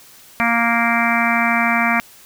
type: harmonic tone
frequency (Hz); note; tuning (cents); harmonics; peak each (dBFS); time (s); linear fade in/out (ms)
233.1; A#3; 0; 1 / 3 / 4 / 5 / 6 / 7 / 8 / 9 / 10; -21 / -22 / -25 / -23 / -24 / -25 / -25 / -23 / -21; 0.4-2; 0
effects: white hiss -45 dBFS RMS until 2.25 s